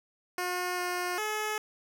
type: tone with pitch steps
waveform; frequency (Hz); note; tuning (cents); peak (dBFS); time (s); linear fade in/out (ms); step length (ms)
10% pulse; 359.7 / 357.6 / 427.3; F#4 / F4 / G#4; -49 / +41 / +49; -22; 0.38-1.58; 2; 400
effects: none